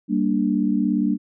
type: chord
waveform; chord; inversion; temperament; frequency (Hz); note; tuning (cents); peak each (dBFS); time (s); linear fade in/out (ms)
sine; G minor; none; equal; 196 / 233.1 / 293.7; G3 / Bb3 / D4; 0 / 0 / 0; -22; 0.08-1.18; 50
effects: none